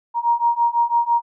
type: beating tone pair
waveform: sine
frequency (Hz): 938 / 944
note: A#5 / A#5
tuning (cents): +11 / +22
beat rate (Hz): 6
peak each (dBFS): -19 / -18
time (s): 0.14-1.22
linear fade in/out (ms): 50
effects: none